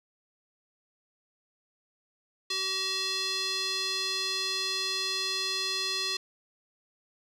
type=tone with band-pass filter; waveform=square; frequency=380 Hz; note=F#4; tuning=46 cents sharp; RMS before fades=-31 dBFS; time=2.5-6.17 s; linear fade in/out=5 ms; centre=4200 Hz; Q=3; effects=none